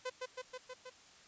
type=tone with echo; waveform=sawtooth; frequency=508 Hz; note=B4; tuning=49 cents sharp; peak=-33 dBFS; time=0.05-0.1 s; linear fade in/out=10 ms; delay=160 ms; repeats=5; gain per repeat=-2 dB; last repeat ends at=0.9 s; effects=white hiss -60 dBFS RMS until 1.27 s + resampled to 16000 Hz